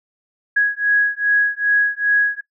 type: beating tone pair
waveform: sine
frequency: 1661.2 / 1663.7 Hz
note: G#6 / G#6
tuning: 0 / +3 cents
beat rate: 2.5 Hz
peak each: -17 dBFS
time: 0.56-2.41 s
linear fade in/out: 10 ms
effects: noise-tail reverb RT60 0.1 s tail -20 dB re dry